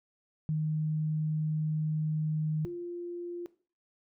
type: tone pair in turn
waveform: sine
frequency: 154.9 / 348.4 Hz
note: D#3 / F4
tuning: -7 / -4 cents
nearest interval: octave + major second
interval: 1403 cents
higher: second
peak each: -27 / -35 dBFS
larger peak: first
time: 0.49-2.65 / 2.65-3.46 s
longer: first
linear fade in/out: 0 ms
effects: noise-tail reverb RT60 0.4 s tail -17 dB re dry